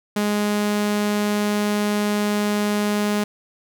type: tone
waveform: sawtooth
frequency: 207.7 Hz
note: G#3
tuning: in tune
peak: -15 dBFS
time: 0.16-3.24 s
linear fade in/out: 5 ms
effects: none